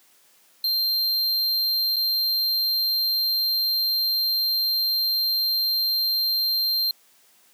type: tone with dropouts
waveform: square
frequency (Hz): 4168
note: C8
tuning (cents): -7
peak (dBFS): -21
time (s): 0.64-6.91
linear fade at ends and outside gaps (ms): 2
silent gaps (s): 1.96-1.965
effects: white hiss -58 dBFS RMS until 7.53 s + high-pass 200 Hz 12 dB/octave